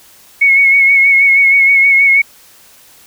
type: tone with vibrato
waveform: sine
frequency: 2199 Hz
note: C#7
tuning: 14 cents flat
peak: -5 dBFS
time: 0.41-2.22 s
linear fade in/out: 10 ms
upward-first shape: sine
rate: 6.3 Hz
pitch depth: 33 cents each way
effects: white hiss -43 dBFS RMS until 3.06 s